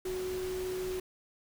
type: tone in noise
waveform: sine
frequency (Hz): 370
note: F#4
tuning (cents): 0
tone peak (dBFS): -33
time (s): 0.05-1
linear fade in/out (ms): 5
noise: pink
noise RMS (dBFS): -44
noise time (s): 0.05-1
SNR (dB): +8
effects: none